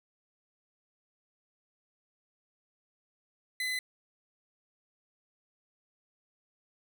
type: tone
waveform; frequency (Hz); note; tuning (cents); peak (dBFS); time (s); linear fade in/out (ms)
30% pulse; 2019; B6; +38; -28; 3.6-3.79; 2
effects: none